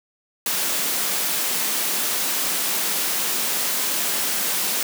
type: high-pass noise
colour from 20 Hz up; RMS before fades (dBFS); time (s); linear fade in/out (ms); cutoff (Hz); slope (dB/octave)
white; -23; 0.46-4.83; 2; 160; 96
effects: none